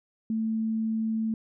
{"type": "tone", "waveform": "sine", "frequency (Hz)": 221.8, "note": "A3", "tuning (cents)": 14, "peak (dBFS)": -25, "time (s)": [0.3, 1.34], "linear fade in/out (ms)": 2, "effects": []}